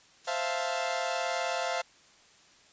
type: noise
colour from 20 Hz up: blue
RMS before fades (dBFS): -44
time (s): 0.24-1.68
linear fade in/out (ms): 10
type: chord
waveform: sawtooth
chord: F major seventh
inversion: second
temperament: equal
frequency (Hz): 523.3 / 659.3 / 698.5 / 880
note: C5 / E5 / F5 / A5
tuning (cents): 0 / 0 / 0 / 0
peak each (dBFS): -32 / -31 / -29 / -34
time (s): 0.27-1.82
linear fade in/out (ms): 10
effects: white hiss -59 dBFS RMS until 2.72 s + resampled to 16000 Hz